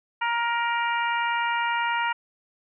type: harmonic tone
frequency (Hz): 469.8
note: A#4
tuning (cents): +13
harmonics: 2 / 3 / 4 / 5 / 6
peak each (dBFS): -25 / -29 / -31 / -33 / -35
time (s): 0.21-2.13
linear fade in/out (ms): 10
effects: none